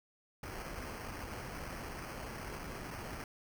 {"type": "noise with sample-and-hold", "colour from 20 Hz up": "pink", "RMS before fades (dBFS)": -44, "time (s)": [0.43, 3.24], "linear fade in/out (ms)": 2, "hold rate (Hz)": 3675, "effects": []}